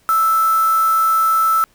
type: tone with quantisation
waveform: sine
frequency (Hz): 1318.5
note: E6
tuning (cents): 0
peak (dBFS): -12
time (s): 0.09-1.64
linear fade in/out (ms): 0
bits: 4
effects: pink hiss -56 dBFS RMS until 1.74 s